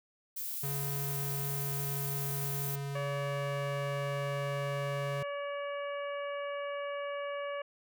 violet noise, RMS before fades -38 dBFS, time 0.36-2.76 s, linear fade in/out 10 ms
square tone, 140 Hz, C#3, 18 cents sharp, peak -36 dBFS, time 0.63-5.23 s, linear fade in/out 5 ms
harmonic tone, 570 Hz, C#5, 48 cents sharp, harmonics 1 / 2 / 3 / 4 / 5, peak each -36 / -42 / -46 / -48 / -50 dBFS, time 2.95-7.62 s, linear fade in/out 5 ms
effects none

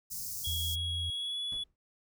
white band-stop noise, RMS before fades -39 dBFS, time 0.1-0.76 s, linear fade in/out 20 ms, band 190 to 4900 Hz, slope 48 dB/octave
triangle tone with pitch glide, 3322 to 3402 Hz, G#7 to G#7, 0 to +41 cents, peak -32 dBFS, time 0.44-1.64 s, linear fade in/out 10 ms, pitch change +41 cents, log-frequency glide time 1.09-1.39 s
sine tone, 84.1 Hz, E2, 35 cents sharp, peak -35 dBFS, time 0.47-1.1 s, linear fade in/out 0 ms
brown noise with exponential decay, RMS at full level -44 dBFS, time 1.52-1.76 s, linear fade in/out 1 ms, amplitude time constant 52 ms
effects none

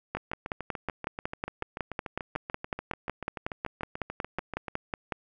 two click trains, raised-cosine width 0.5 ms, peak -15 / -20 dBFS, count 28 / 32, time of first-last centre 0.15-5.122 / 0.17-4.682 s, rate 5.43 / 6.87 Hz, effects none

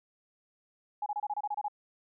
sine tone bursts, 833 Hz, G#5, 5 cents sharp, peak -30 dBFS, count 10, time 1.02-1.683 s, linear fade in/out 5 ms, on 42 ms, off 27 ms, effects none

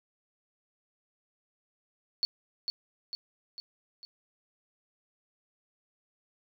sine tone with echo, 4443 Hz, C#8, 3 cents sharp, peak -24 dBFS, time 2.23-2.25 s, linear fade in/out 0 ms, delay 450 ms, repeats 4, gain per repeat -5 dB, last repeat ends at 4.05 s, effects none

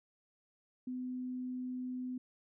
sine tone, 252.7 Hz, B3, 40 cents sharp, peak -37 dBFS, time 0.87-2.18 s, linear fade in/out 5 ms, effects none

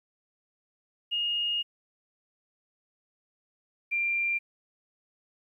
sine tone pair in turn, 2853 / 2378 Hz, F7 / D7, +36 / +21 cents, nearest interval minor third, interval 315 cents, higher first, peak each -26 / -25 dBFS, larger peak second, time 1.11-1.63 / 3.91-4.39 s, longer first, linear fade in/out 20 ms, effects 11-bit

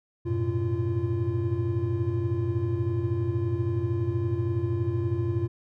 triangle tone cluster, 93.5 / 109.9 / 122.4 / 344.1 Hz, F#2 / A2 / B2 / F4, +19 / -2 / -15 / -26 cents, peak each -28 dBFS, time 0.25-5.48 s, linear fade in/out 20 ms, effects none

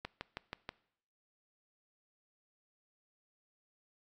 click train, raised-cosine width 0.3 ms, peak -23 dBFS, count 5, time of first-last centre 0.05-0.691 s, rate 6.24 Hz, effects noise-tail reverb RT60 0.7 s tail -22 dB re dry + AAC 48 kbps

